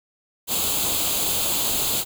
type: noise with comb filter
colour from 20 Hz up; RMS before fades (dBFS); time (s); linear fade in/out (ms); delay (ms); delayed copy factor
white; -23; 0.47-2.05; 50; 0.27; +0.7
effects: none